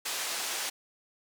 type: band-pass noise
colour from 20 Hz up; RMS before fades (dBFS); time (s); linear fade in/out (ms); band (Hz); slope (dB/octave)
white; -34; 0.05-0.7; 10; 440 to 8100; 12
effects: none